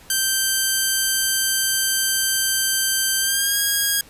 5% pulse tone with pitch glide, 1561 to 1635.8 Hz, G6 to G#6, -8 to -27 cents, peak -7 dBFS, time 0.1-4.01 s, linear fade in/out 2 ms, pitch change +81 cents, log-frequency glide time 3.19-3.57 s, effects pink hiss -47 dBFS RMS until 4.09 s + resampled to 32000 Hz

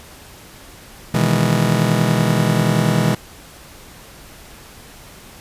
40% pulse chord, E major seventh, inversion second, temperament just, 123.61 / 154.51 / 164.81 / 206 Hz, B2 / D#3 / E3 / G#3, +2 / -12 / 0 / -14 cents, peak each -19 dBFS, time 1.14-3.15 s, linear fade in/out 5 ms, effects pink hiss -41 dBFS RMS until 5.4 s + resampled to 32000 Hz

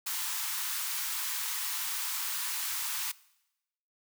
white high-pass noise, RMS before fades -34 dBFS, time 0.06-3.12 s, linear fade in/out 10 ms, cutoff 850 Hz, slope 96 dB/octave, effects noise-tail reverb RT60 0.9 s tail -21 dB re dry

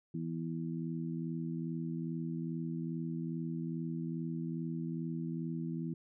harmonic tone, 82.41 Hz, E2, in tune, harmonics 2 / 3 / 4, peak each -37 / -41 / -43 dBFS, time 0.14-5.94 s, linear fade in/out 5 ms, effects none

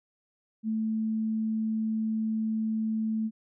sine tone, 220 Hz, A3, in tune, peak -26 dBFS, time 0.63-3.31 s, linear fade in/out 50 ms, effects none

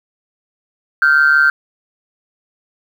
sine tone pair together, 1400 / 1545.8 Hz, F6 / G6, +4 / -25 cents, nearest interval major second, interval 171 cents, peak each -10 dBFS, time 1.02-1.5 s, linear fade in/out 2 ms, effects tanh soft clip ceiling -3 dBFS + 7-bit

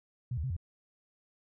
sine tone with pitch steps, 123 / 76.1 / 131 / 85.9 Hz, B2 / D#2 / C3 / F2, -7 / -38 / +2 / -28 cents, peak -31 dBFS, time 0.31-0.566 s, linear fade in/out 5 ms, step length 64 ms, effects none

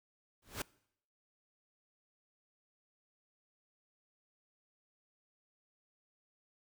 pink noise with exponential growth, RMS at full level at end -34 dBFS, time 0.42-0.62 s, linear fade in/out 5 ms, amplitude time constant 42 ms, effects noise-tail reverb RT60 0.7 s tail -23 dB re dry

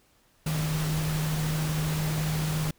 sine tone in noise, 155.1 Hz, D#3, 5 cents flat, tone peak -26 dBFS, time 0.46-2.71 s, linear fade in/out 5 ms, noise pink, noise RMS -34 dBFS, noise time 0.46-2.71 s, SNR +5 dB, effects pink hiss -64 dBFS RMS until 2.78 s

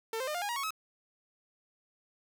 sawtooth tone with pitch steps, 448.8 / 521.5 / 606 / 704.2 / 818.4 / 951 / 1105.1 / 1284.1 Hz, A4 / C5 / D#5 / F5 / G#5 / A#5 / C#6 / E6, +34 / -6 / -46 / +14 / -26 / +34 / -6 / -46 cents, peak -29 dBFS, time 0.13-0.706 s, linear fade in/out 2 ms, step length 72 ms, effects none

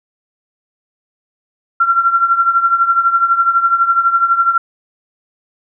sine tone with tremolo, 1367 Hz, F6, 37 cents flat, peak -6 dBFS, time 1.8-4.58 s, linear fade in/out 5 ms, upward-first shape triangle, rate 12 Hz, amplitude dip 80%, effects none

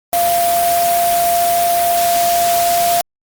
sine tone in noise, 693 Hz, F5, 14 cents flat, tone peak -12 dBFS, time 0.13-3.01 s, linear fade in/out 0 ms, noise white, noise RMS -20 dBFS, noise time 0.13-3.01 s, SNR +5 dB, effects Opus 32 kbps

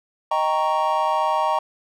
triangle chord, Eb dominant seventh, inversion none, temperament equal, 622.3 / 784 / 932.3 / 1108.7 Hz, Eb5 / G5 / Bb5 / Db6, 0 / 0 / 0 / 0 cents, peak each -23 / -23 / -20 / -23 dBFS, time 0.31-1.59 s, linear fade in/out 5 ms, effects none

